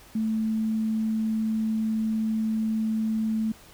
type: tone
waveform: sine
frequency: 220 Hz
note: A3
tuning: in tune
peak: -23 dBFS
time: 0.15-3.52 s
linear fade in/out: 5 ms
effects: pink hiss -51 dBFS RMS until 3.73 s